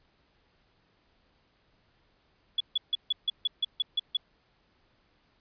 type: tone bursts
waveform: sine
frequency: 3400 Hz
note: G#7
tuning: 40 cents sharp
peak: -23 dBFS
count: 10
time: 2.58-4.17 s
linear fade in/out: 5 ms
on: 24 ms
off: 150 ms
effects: pink hiss -68 dBFS RMS until 5.4 s + resampled to 11025 Hz